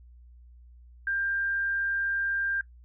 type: tone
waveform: sine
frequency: 1592 Hz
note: G6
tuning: 26 cents sharp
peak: -26 dBFS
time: 1.07-2.61 s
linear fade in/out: 2 ms
effects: noise-tail reverb RT60 0.1 s tail -18 dB re dry + added 60 Hz sine -49 dBFS peak until 2.84 s